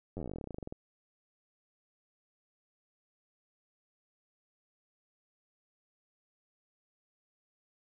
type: slowing click train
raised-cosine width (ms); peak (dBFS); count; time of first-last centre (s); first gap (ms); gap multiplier
2; -27; 23; 0.17-0.725; 10; 1.08
effects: none